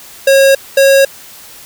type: tone pair in turn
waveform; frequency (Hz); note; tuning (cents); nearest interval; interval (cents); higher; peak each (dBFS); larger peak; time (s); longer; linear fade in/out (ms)
square; 544 / 546.1; C#5 / C#5; -33 / -26; unison; 7; second; -5; neither; 0.27-0.55 / 0.77-1.05; neither; 5
effects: white hiss -35 dBFS RMS until 1.65 s